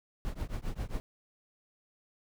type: noise with tremolo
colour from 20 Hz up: brown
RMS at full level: -32 dBFS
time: 0.25-1 s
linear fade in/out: 0 ms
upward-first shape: triangle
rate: 7.5 Hz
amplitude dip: 100%
effects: none